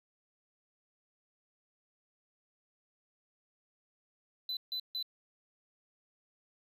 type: tone bursts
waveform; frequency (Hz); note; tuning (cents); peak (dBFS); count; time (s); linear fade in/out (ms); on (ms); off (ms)
triangle; 4010; B7; +26; -33; 3; 4.49-5.027; 2; 79; 150
effects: none